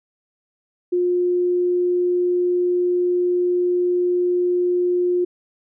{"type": "tone", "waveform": "sine", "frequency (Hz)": 356.3, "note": "F4", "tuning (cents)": 35, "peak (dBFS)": -16, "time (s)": [0.92, 5.25], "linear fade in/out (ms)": 10, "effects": []}